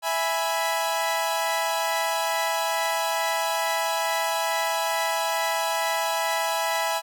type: chord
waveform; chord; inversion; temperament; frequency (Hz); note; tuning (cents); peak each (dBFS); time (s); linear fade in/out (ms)
sawtooth; E major; none; equal; 659.3 / 830.6 / 987.8; E5 / G#5 / B5; 0 / 0 / 0; -24; 0.02-7.02; 50
effects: none